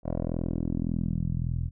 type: tone with low-pass filter sweep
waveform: 10% pulse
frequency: 41.82 Hz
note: E1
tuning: 26 cents sharp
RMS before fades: -29 dBFS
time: 0.03-1.71 s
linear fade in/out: 50 ms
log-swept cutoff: 650 to 100 Hz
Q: 1.9
effects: none